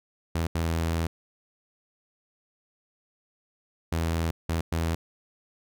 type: tone bursts at uneven times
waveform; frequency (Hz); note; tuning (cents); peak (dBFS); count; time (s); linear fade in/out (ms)
sawtooth; 82.41; E2; 0; -21; 5; 0.35-0.47 / 0.55-1.07 / 3.92-4.31 / 4.49-4.61 / 4.72-4.95; 5
effects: none